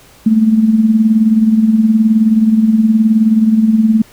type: tone with tremolo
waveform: sine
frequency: 220 Hz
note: A3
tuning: in tune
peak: -4 dBFS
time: 0.26-4.02 s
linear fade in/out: 5 ms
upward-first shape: sine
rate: 19 Hz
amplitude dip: 60%
effects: pink hiss -43 dBFS RMS until 4.12 s